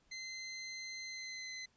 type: tone with pitch glide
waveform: 20% pulse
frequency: 2066 to 2043 Hz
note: C7 to C7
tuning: -22 to -42 cents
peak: -38 dBFS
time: 0.11-1.66 s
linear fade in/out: 10 ms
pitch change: -20 cents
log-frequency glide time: 1.03-1.51 s
effects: pink hiss -73 dBFS RMS until 1.76 s + resampled to 16000 Hz